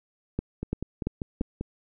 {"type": "two click trains", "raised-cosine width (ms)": 3, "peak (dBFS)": [-18, -14], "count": [6, 4], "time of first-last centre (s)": [[0.63, 1.61], [0.39, 1.41]], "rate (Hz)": [5.1, 2.94], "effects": []}